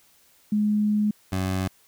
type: tone pair in turn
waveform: sine / 20% pulse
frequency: 210 / 94.03 Hz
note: G#3 / F#2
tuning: +19 / +28 cents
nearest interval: octave + major second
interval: 1391 cents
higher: first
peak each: -19 dBFS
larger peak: neither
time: 0.52-1.11 / 1.32-1.68 s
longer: first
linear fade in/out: 5 ms
effects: white hiss -59 dBFS RMS until 1.87 s

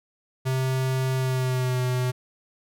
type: tone with pitch glide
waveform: square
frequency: 130.81 to 126.21 Hz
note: C3 to B2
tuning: 0 to +38 cents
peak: -23 dBFS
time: 0.45-2.12 s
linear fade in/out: 20 ms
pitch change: -62 cents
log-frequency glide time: 1.16-1.82 s
effects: none

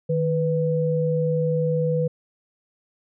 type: tone pair together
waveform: sine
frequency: 155.9 / 495 Hz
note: D#3 / B4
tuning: +4 / +4 cents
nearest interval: octave + minor sixth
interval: 2000 cents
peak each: -22 dBFS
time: 0.09-2.08 s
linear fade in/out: 10 ms
effects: none

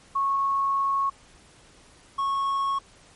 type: tone pair in turn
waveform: sine / triangle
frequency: 1100 / 1100 Hz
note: C#6 / C#6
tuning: -14 / -14 cents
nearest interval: unison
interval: 0 cents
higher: neither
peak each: -21 dBFS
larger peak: neither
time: 0.15-1.1 / 2.18-2.79 s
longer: first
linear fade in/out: 10 ms
effects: pink hiss -54 dBFS RMS until 3.15 s + MP3 48 kbps

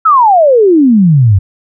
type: exponential sweep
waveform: sine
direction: down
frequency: 1344 to 90.8 Hz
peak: -3 dBFS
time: 0.05-1.39 s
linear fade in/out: 10 ms
effects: none

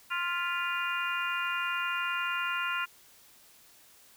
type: harmonic tone with a mistuned harmonic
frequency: 349.2 Hz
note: F4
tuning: in tune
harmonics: 3 / 4 / 5 / 6 / 7 / 8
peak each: -36 / -32 / -42 / -43 / -37 / -37 dBFS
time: 0.1-2.86 s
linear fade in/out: 20 ms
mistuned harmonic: 6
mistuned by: -92 cents
effects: white hiss -58 dBFS RMS until 4.16 s

